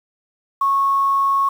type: tone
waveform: sine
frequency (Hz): 1100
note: C#6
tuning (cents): -14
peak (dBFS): -14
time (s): 0.61-1.49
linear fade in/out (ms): 5
effects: 7-bit